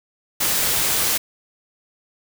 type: noise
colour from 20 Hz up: white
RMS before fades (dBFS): -20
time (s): 0.4-1.18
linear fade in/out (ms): 10
effects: none